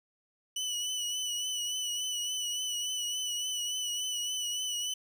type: tone with vibrato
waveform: 25% pulse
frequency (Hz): 2965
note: F#7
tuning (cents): +3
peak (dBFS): -28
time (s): 0.56-4.94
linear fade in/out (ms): 5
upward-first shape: triangle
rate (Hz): 3.5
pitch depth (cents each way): 44
effects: none